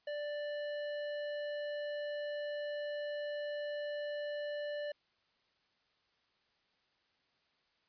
triangle tone with hard clipping, 588 Hz, D5, 2 cents sharp, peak -39 dBFS, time 0.07-4.92 s, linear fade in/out 5 ms, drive 17 dB, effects white hiss -75 dBFS RMS until 7.88 s + resampled to 11025 Hz

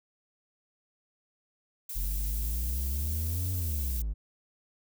violet noise, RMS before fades -38 dBFS, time 1.89-4.02 s, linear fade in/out 5 ms
triangle exponential two-way sweep, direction up then down, 43.65 to 93 to 49.54 Hz, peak -27 dBFS, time 1.95-4.14 s, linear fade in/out 20 ms, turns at 3.53 s
effects none

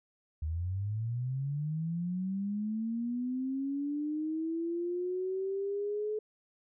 sine linear sweep, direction up, 75 to 430.5 Hz, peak -31 dBFS, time 0.42-6.19 s, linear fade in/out 5 ms, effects none

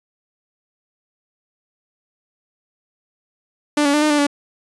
sawtooth tone with pitch steps, 295.2 / 284.1 / 298.2 / 304.2 / 294.2 / 286.9 Hz, D4 / C#4 / D4 / D#4 / D4 / D4, +9 / +43 / +27 / -39 / +3 / -40 cents, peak -10 dBFS, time 3.77-4.268 s, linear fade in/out 5 ms, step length 83 ms, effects resampled to 24000 Hz

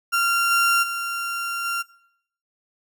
35% pulse tone with level steps, 1382 Hz, F6, 19 cents flat, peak -16 / -14 / -23 / -21 dBFS, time 0.12-1.83 s, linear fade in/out 20 ms, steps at 0.5 / 0.82 / 1.64 s, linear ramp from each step 20 ms, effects noise-tail reverb RT60 0.7 s tail -21 dB re dry

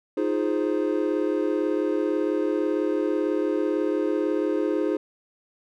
triangle chord, F minor seventh, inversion third, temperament equal, 311.1 / 349.2 / 415.3 / 523.3 Hz, Eb4 / F4 / Ab4 / C5, 0 / 0 / 0 / 0 cents, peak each -24 / -26 / -25 / -28 dBFS, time 0.17-4.97 s, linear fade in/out 5 ms, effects none

